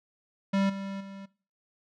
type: tone with level steps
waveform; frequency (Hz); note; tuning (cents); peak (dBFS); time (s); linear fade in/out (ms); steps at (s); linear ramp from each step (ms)
square; 195.8; G3; -2; -24 / -35 / -42; 0.53-1.26; 10; 0.69 / 1; 10
effects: noise-tail reverb RT60 0.4 s tail -21 dB re dry + low-pass 4000 Hz 12 dB/octave